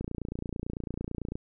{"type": "click train", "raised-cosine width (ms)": 3, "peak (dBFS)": -21, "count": 40, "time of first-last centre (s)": [0.01, 1.355], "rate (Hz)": 29, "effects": []}